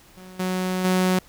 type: tone with level steps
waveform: sawtooth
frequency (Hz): 184.6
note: F#3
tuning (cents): -4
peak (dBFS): -37 / -19 / -14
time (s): 0.17-1.19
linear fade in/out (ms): 5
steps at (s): 0.39 / 0.84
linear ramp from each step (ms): 10
effects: pink hiss -52 dBFS RMS until 1.28 s